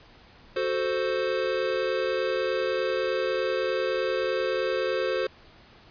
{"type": "chord", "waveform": "square", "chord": "F# diminished", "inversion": "none", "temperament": "equal", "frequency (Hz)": [370, 440, 523.3], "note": ["F#4", "A4", "C5"], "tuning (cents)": [0, 0, 0], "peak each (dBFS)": [-31, -31, -28], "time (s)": [0.56, 5.27], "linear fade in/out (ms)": 5, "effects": ["pink hiss -53 dBFS RMS until 5.9 s", "resampled to 11025 Hz"]}